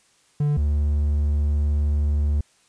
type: tone pair in turn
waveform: triangle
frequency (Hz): 146.83 / 73.42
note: D3 / D2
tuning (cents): 0 / 0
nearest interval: octave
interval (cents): 1200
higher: first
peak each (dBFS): -16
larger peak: neither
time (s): 0.4-0.57 / 0.57-2.41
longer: second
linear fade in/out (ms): 5
effects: white hiss -60 dBFS RMS until 2.68 s + resampled to 22050 Hz